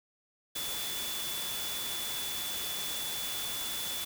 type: tone in noise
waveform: sine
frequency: 3457 Hz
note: A7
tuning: 31 cents flat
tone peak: -38 dBFS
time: 0.55-4.05 s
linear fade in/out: 10 ms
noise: white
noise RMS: -37 dBFS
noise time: 0.55-4.05 s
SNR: -4 dB
effects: none